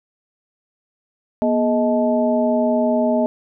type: tone cluster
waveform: sine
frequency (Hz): 241.2 / 422.3 / 629 / 867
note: B3 / G#4 / D#5 / A5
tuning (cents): -41 / +29 / +19 / -26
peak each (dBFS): -18 / -25 / -18 / -27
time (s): 1.42-3.26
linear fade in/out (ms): 0
effects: none